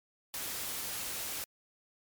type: noise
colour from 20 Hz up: white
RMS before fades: -38 dBFS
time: 0.34-1.44 s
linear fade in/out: 0 ms
effects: MP3 96 kbps